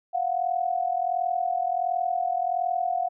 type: tone pair together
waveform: sine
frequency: 695.6 / 737 Hz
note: F5 / F#5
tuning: -7 / -7 cents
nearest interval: minor second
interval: 100 cents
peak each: -26 dBFS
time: 0.13-3.09 s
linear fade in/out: 20 ms
effects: none